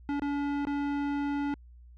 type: tone with dropouts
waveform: square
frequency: 285.5 Hz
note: D4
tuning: 49 cents flat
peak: -29 dBFS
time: 0.09-1.54 s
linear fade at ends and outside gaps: 0 ms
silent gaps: 0.196-0.22 / 0.651-0.67 s
effects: added 60 Hz sine -49 dBFS peak until 1.97 s + low-pass 2000 Hz 12 dB/octave